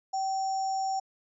sine tone with sample-and-hold, 770 Hz, G5, 31 cents flat, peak -27 dBFS, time 0.13-1 s, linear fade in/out 10 ms, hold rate 6300 Hz, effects resampled to 24000 Hz

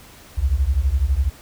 sine beating tone pair, 61.74 / 73.74 Hz, B1 / D2, 0 / +8 cents, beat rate 12 Hz, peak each -18 dBFS, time 0.37-1.3 s, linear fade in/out 20 ms, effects tanh soft clip ceiling -9 dBFS + pink hiss -45 dBFS RMS until 1.41 s

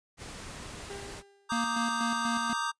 pink noise, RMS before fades -43 dBFS, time 0.17-1.23 s, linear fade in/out 50 ms
35% pulse tone with exponential decay, 399.2 Hz, G4, 32 cents sharp, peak -37 dBFS, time 0.9-1.73 s, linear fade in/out 1 ms, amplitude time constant 180 ms
square chord, Eb major seventh, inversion second, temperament equal, 932.3 / 1174.7 / 1244.5 / 1568 Hz, Bb5 / D6 / Eb6 / G6, 0 / 0 / 0 / 0 cents, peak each -36 dBFS, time 1.49-2.72 s, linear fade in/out 20 ms
square tone with tremolo, 233.1 Hz, A#3, in tune, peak -31 dBFS, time 1.52-2.53 s, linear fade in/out 0 ms, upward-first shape square, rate 4.1 Hz, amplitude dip 55%
effects noise-tail reverb RT60 0.1 s tail -23 dB re dry + resampled to 22050 Hz

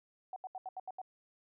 sine tone bursts, 750 Hz, F#5, 23 cents sharp, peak -39 dBFS, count 7, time 0.33-1.016 s, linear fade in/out 2 ms, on 32 ms, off 77 ms, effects none

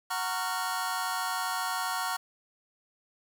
sawtooth chord, Gb major seventh, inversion none, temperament just, 740 / 925 / 1110 / 1387.5 Hz, Gb5 / Bb5 / Db6 / F6, 0 / -14 / +2 / -12 cents, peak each -31 dBFS, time 0.1-2.17 s, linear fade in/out 10 ms, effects 9-bit

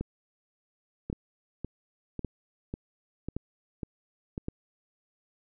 two click trains, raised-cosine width 3 ms, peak -19 / -21 dBFS, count 5 / 7, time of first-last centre 0.01-4.484 / 1.1-4.379 s, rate 0.894 / 1.83 Hz, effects none

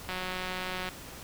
click train, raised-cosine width 0.3 ms, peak -19 dBFS, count 148, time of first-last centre 0.09-0.889 s, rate 184 Hz, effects pink hiss -45 dBFS RMS until 1.23 s

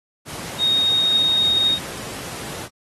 sine tone in noise, 3729 Hz, A#7, in tune, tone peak -15 dBFS, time 0.58-1.79 s, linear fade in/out 50 ms, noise pink, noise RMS -32 dBFS, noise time 0.25-2.69 s, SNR +14 dB, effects high-pass 100 Hz 12 dB/octave + AAC 32 kbps

